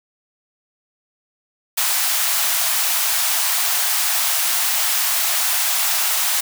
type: high-pass noise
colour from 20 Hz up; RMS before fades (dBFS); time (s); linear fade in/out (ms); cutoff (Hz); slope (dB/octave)
white; -19; 1.77-6.41; 10; 630; 96
effects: none